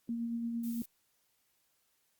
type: tone with tremolo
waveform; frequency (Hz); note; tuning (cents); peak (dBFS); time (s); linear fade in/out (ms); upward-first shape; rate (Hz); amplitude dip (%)
sine; 233.1; A#3; 0; -32; 0.09-0.82; 2; sine; 8.8; 30
type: noise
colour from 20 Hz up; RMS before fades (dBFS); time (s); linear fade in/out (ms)
violet; -49; 0.63-0.86; 10
effects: white hiss -75 dBFS RMS until 2.19 s + Opus 48 kbps